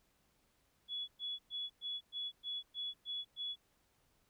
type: tone bursts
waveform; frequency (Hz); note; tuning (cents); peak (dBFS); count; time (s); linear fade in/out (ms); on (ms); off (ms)
sine; 3392; G#7; +36; -38; 9; 0.88-3.56; 50; 200; 110
effects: pink hiss -75 dBFS RMS until 4.29 s